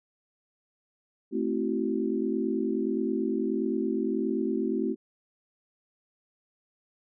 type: chord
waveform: sine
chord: F# half-diminished seventh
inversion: first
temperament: equal with one note detuned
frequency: 220 / 261.6 / 329.6 / 378.9 Hz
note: A3 / C4 / E4 / F#4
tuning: 0 / 0 / 0 / +41 cents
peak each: -31 dBFS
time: 1.31-4.96 s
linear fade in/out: 50 ms
effects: none